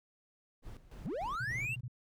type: noise with tremolo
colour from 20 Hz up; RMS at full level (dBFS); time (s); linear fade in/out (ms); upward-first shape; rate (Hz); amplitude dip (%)
brown; -47; 0.62-1.81; 50; square; 3.4; 75
type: linear sweep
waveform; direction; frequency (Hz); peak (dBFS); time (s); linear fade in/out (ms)
triangle; up; 70.2 to 2817; -33; 1.04-1.76; 20
type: tone bursts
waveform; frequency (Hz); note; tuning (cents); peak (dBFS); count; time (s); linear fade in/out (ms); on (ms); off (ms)
sine; 122.8; B2; -9; -38; 7; 1.4-1.881; 5; 49; 23
effects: none